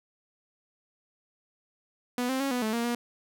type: tone with pitch steps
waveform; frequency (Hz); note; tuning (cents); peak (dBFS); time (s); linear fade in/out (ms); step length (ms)
sawtooth; 246.4 / 262.5 / 274.8 / 247.4 / 217.9 / 234.2 / 239; B3 / C4 / C#4 / B3 / A3 / A#3 / A#3; -4 / +6 / -15 / +3 / -17 / +8 / +43; -23; 2.18-2.95; 2; 110
effects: none